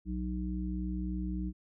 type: harmonic tone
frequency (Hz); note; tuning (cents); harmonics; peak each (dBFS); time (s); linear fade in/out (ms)
61.74; B1; 0; 1 / 3 / 5; -35 / -36 / -40; 0.05-1.53; 50
effects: none